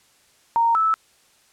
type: tone pair in turn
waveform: sine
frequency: 926 / 1309.6 Hz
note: A#5 / E6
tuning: -12 / -12 cents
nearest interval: tritone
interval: 600 cents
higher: second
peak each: -15 / -16 dBFS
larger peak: first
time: 0.56-0.75 / 0.75-0.94 s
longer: neither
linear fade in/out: 0 ms
effects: white hiss -58 dBFS RMS until 1.52 s + low-pass 10000 Hz 12 dB/octave